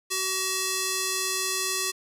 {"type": "tone with band-pass filter", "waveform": "square", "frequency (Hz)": 377.8, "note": "F#4", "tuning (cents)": 36, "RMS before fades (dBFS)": -28, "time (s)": [0.1, 1.92], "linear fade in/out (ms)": 20, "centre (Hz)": 7200, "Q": 0.87, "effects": []}